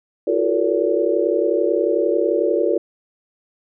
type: tone cluster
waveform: sine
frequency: 337.7 / 368.9 / 435.8 / 475.9 / 572 Hz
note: E4 / F#4 / A4 / A#4 / D5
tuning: +42 / -5 / -17 / +36 / -46 cents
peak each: -22 dBFS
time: 0.27-2.78 s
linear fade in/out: 5 ms
effects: none

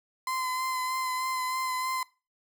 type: tone with vibrato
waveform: 35% pulse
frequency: 1028 Hz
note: C6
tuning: 31 cents flat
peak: -27 dBFS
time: 0.27-2.03 s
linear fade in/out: 2 ms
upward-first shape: sine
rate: 3.2 Hz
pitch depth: 19 cents each way
effects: noise-tail reverb RT60 0.3 s tail -21 dB re dry

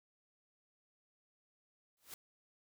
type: noise with exponential growth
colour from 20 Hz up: white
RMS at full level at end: -45 dBFS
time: 1.97-2.14 s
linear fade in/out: 1 ms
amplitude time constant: 35 ms
effects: none

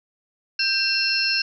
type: tone cluster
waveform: sine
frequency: 1572 / 2707 / 4254 / 5220 / 5460 Hz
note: G6 / E7 / C8 / E8 / F8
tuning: +4 / +45 / +28 / -18 / -40 cents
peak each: -28 / -24 / -26 / -24 / -28 dBFS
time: 0.59-1.42 s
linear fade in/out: 5 ms
effects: none

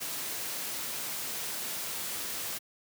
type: noise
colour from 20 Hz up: white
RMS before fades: -36 dBFS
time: 0-2.59 s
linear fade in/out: 20 ms
effects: high-pass 100 Hz 12 dB/octave

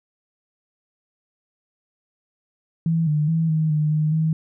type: tone with pitch steps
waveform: sine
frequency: 164.2 / 150.6 / 162.8 / 157.2 / 152 / 153.7 / 158.8 Hz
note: E3 / D3 / E3 / D#3 / D#3 / D#3 / D#3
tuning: -6 / +44 / -21 / +18 / -40 / -21 / +36 cents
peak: -17 dBFS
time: 2.86-4.33 s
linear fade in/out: 2 ms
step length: 210 ms
effects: none

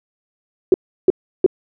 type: tone bursts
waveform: sine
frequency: 371.3 Hz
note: F#4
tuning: 6 cents sharp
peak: -6 dBFS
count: 3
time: 0.72-1.463 s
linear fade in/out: 2 ms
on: 21 ms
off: 340 ms
effects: none

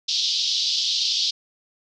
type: band-pass noise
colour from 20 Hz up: white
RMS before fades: -23 dBFS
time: 0.08-1.31 s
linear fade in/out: 10 ms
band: 3200 to 5300 Hz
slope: 48 dB/octave
effects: none

